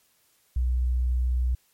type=tone; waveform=sine; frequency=62 Hz; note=B1; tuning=7 cents sharp; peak=-21 dBFS; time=0.56-1.55 s; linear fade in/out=5 ms; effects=white hiss -65 dBFS RMS until 1.73 s + MP3 64 kbps